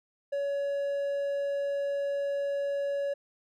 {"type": "tone", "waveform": "triangle", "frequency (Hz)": 563, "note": "C#5", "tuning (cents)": 27, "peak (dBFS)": -26, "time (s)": [0.32, 3.14], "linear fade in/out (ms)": 10, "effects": []}